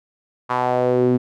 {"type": "tone with band-pass filter sweep", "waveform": "sawtooth", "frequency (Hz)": 125, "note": "B2", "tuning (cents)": 21, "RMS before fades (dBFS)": -18, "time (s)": [0.49, 1.18], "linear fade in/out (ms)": 20, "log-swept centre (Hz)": [1100, 280], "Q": 3.3, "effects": []}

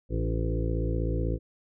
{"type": "harmonic tone with a mistuned harmonic", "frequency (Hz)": 56, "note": "A1", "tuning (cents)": 31, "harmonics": [1, 2, 3, 5, 6, 7, 8, 9], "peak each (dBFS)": [-28, -31, -36, -37, -37, -40, -39, -38], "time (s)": [0.09, 1.39], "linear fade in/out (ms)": 50, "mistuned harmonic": 6, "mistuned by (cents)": 17, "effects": []}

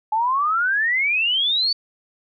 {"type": "exponential sweep", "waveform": "sine", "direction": "up", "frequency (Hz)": [848, 4566], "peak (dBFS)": -17, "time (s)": [0.12, 1.73], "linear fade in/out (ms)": 5, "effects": []}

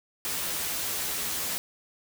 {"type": "noise with comb filter", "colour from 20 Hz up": "white", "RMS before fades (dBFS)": -31, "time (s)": [0.25, 1.58], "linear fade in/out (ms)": 0, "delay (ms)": 12, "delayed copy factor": 0.5, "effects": []}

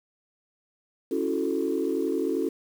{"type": "chord", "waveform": "sine", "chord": "F# minor seventh", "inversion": "second", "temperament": "equal", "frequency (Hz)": [277.2, 329.6, 370, 440], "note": ["C#4", "E4", "F#4", "A4"], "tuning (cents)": [0, 0, 0, 0], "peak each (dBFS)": -29, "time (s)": [1.11, 2.49], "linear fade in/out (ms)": 5, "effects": ["tanh soft clip ceiling -15 dBFS", "8-bit"]}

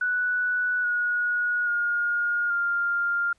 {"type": "tone with pitch steps", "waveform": "sine", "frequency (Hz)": [1479, 1451.9, 1425.3, 1399.2], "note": ["F#6", "F#6", "F6", "F6"], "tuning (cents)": [-1, -33, 35, 3], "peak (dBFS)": -22, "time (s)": [0.01, 3.33], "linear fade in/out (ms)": 5, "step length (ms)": 830, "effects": ["pink hiss -67 dBFS RMS until 3.38 s", "resampled to 22050 Hz"]}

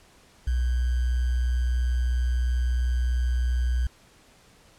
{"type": "tone with sample-and-hold", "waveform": "sine", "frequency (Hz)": 61.5, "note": "B1", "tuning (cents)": -7, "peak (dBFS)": -21, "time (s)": [0.47, 3.87], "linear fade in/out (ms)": 5, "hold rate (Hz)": 1575, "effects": ["pink hiss -56 dBFS RMS until 4.78 s", "low-pass 10000 Hz 12 dB/octave"]}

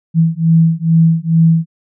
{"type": "beating tone pair", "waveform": "sine", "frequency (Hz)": [162.7, 165], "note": ["E3", "E3"], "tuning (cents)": [-22, 2], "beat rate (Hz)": 2.3, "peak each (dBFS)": -11, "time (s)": [0.14, 1.66], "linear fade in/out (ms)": 50, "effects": []}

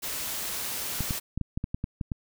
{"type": "noise", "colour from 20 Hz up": "white", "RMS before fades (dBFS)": -33, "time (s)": [0.02, 1.2], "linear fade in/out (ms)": 20}
{"type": "clicks", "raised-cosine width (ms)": 5, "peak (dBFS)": -17, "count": 10, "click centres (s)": [1.007, 1.108, 1.376, 1.413, 1.575, 1.641, 1.745, 1.841, 2.012, 2.118]}
{"effects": []}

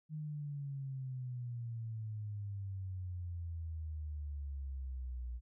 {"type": "exponential sweep", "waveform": "sine", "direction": "down", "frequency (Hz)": [155.56, 59.4], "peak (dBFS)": -39, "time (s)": [0.09, 5.41], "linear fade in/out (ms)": 50, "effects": []}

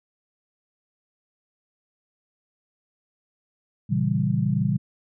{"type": "chord", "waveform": "sine", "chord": "A# diminished seventh", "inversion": "none", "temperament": "equal", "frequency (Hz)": [116.54, 138.59, 164.81, 196], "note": ["A#2", "C#3", "E3", "G3"], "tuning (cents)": [0, 0, 0, 0], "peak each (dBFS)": [-26, -25, -26, -25], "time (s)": [3.89, 4.78], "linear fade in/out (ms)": 20, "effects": []}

